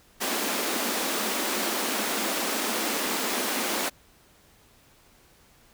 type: high-pass noise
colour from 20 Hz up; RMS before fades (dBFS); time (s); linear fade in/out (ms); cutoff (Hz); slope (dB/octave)
pink; -28; 0.2-3.9; 20; 200; 96
effects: pink hiss -58 dBFS RMS until 5.73 s